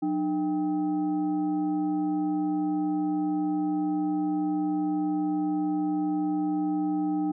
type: tone with frequency modulation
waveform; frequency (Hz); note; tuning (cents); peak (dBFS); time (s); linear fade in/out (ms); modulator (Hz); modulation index
sine; 303.4; D#4; -44; -24; 0.02-7.32; 10; 485; 0.56
effects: none